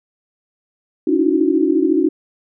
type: tone cluster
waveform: sine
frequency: 281.2 / 312.9 / 327.1 / 368.1 Hz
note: C#4 / D#4 / E4 / F#4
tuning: +25 / +10 / -13 / -9 cents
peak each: -18 dBFS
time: 1.07-2.09 s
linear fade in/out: 5 ms
effects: none